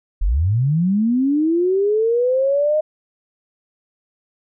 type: linear sweep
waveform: sine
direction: up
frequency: 35.41 to 622.3 Hz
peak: -14 dBFS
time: 0.21-2.81 s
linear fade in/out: 10 ms
effects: none